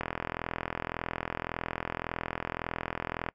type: click train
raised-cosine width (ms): 0.5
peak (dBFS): -16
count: 138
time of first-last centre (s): 0.01-3.288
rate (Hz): 41.8
effects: noise-tail reverb RT60 0.1 s tail -23 dB re dry